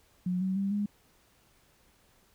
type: tone with pitch steps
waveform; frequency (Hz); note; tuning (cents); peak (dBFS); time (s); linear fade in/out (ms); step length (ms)
sine; 180.9 / 188.69 / 196.82 / 205.3; F#3 / F#3 / G3 / G#3; -39 / +34 / +7 / -20; -27; 0.26-0.86; 5; 150
effects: pink hiss -65 dBFS RMS until 2.34 s